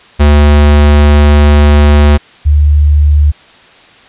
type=tone pair in turn; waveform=square / sine; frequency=73.42 / 73.8 Hz; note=D2 / D2; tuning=0 / +9 cents; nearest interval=unison; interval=9 cents; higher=second; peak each=-3 dBFS; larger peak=neither; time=0.19-2.18 / 2.45-3.32 s; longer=first; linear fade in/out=20 ms; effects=white hiss -39 dBFS RMS until 4.08 s + resampled to 8000 Hz